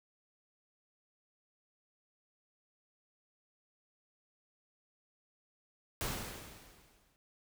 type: noise with exponential decay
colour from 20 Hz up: pink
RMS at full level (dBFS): -35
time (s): 6.01-7.16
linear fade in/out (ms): 0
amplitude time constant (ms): 250
effects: none